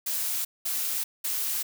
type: noise bursts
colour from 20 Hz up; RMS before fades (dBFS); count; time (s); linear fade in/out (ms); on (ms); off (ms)
blue; -29; 3; 0.06-1.63; 10; 390; 200
effects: none